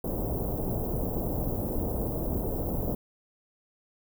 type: band-stop noise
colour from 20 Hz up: pink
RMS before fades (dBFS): -30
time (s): 0.04-2.95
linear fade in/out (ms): 5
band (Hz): 680 to 16000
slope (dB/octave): 24
effects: none